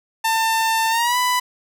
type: tone with pitch glide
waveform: sawtooth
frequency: 896 to 994.2 Hz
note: A5 to B5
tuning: +31 to +11 cents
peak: -13 dBFS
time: 0.24-1.4 s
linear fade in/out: 10 ms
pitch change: +180 cents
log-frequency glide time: 0.89-1.17 s
effects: none